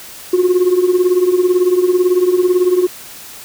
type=tone with tremolo; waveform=sine; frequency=362 Hz; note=F#4; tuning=38 cents flat; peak=-4 dBFS; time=0.33-2.87 s; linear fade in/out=5 ms; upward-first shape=triangle; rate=18 Hz; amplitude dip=85%; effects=tanh soft clip ceiling -6 dBFS + white hiss -34 dBFS RMS until 3.44 s